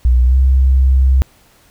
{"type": "tone with pitch glide", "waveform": "sine", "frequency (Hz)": [61.6, 65.64], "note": ["B1", "C2"], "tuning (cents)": [-4, 6], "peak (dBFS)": -7, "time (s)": [0.05, 1.22], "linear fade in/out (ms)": 0, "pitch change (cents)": 110, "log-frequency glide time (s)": [0.25, 0.36], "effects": ["pink hiss -50 dBFS RMS until 1.7 s"]}